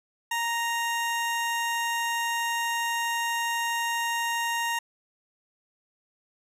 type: tone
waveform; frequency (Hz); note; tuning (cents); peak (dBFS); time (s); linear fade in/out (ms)
20% pulse; 932.3; A#5; 0; -21; 0.31-4.79; 5
effects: resampled to 32000 Hz